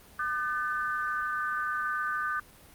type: tone cluster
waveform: sine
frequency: 1206 / 1516 / 1750 Hz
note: D6 / F#6 / A6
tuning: +46 / +42 / -10 cents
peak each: -31 / -31 / -39 dBFS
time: 0.19-2.4 s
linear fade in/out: 5 ms
effects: pink hiss -54 dBFS RMS until 2.74 s + Opus 32 kbps